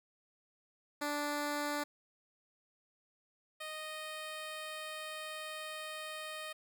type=tone pair in turn; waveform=10% pulse; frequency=292.8 / 620.4 Hz; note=D4 / D#5; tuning=-5 / -5 cents; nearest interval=octave + minor second; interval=1300 cents; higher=second; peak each=-26 / -33 dBFS; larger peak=first; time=1.01-1.84 / 3.6-6.53 s; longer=second; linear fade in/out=10 ms; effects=none